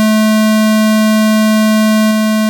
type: tone with level steps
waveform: square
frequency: 216.4 Hz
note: A3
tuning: 29 cents flat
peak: -8 / -10 dBFS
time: 0-2.49 s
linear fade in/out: 0 ms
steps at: 2.11 s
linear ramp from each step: 2 ms
effects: none